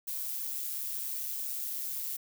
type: noise with amplitude modulation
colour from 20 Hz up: violet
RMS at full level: -34 dBFS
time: 0.07-2.17 s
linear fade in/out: 10 ms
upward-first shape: sine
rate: 136 Hz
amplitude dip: 45%
effects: none